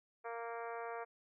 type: harmonic tone with a mistuned harmonic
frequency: 232.1 Hz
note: A#3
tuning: 7 cents flat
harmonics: 2 / 3 / 4 / 5 / 6 / 7 / 8 / 9 / 10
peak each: -45 / -46 / -49 / -50 / -52 / -55 / -58 / -60 / -59 dBFS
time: 0.24-1.05 s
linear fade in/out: 20 ms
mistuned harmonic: 9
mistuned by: +16 cents
effects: none

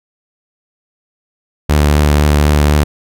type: tone with vibrato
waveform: sawtooth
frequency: 74 Hz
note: D2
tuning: 14 cents sharp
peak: -4 dBFS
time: 1.69-2.84 s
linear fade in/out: 10 ms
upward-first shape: sine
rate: 4 Hz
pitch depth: 13 cents each way
effects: none

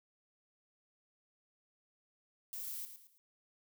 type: noise with echo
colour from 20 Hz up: violet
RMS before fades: -43 dBFS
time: 2.53-2.85 s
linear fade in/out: 0 ms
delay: 110 ms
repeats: 3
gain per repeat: -9 dB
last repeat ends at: 3.18 s
effects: none

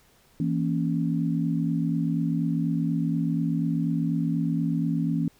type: chord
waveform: sine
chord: A# diminished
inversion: second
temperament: equal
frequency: 164.81 / 233.1 / 277.2 Hz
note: E3 / A#3 / C#4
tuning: 0 / 0 / 0 cents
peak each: -25 / -29 / -28 dBFS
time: 0.4-5.28 s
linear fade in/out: 2 ms
effects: pink hiss -60 dBFS RMS until 5.39 s

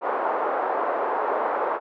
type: band-pass noise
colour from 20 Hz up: white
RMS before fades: -25 dBFS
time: 0.01-1.8 s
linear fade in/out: 50 ms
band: 400 to 1100 Hz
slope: 24 dB/octave
effects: none

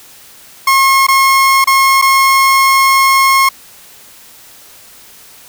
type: tone with dropouts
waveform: 30% pulse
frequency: 1079 Hz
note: C#6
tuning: 47 cents flat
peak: -4 dBFS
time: 0.67-3.49 s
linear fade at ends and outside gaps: 5 ms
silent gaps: 1.068-1.084 / 1.643-1.672 / 2.016-2.022 s
effects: white hiss -39 dBFS RMS until 5.48 s

